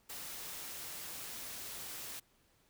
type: noise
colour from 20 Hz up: white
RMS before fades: -45 dBFS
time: 0.09-2.2 s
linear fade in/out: 10 ms
effects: pink hiss -71 dBFS RMS until 2.69 s